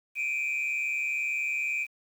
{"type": "tone pair together", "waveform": "sine", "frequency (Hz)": [2349, 2489], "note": ["D7", "D#7"], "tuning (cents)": [0, 0], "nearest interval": "minor second", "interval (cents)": 100, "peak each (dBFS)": -28, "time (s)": [0.15, 1.87], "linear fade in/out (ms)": 50, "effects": ["tanh soft clip ceiling -24 dBFS", "9-bit"]}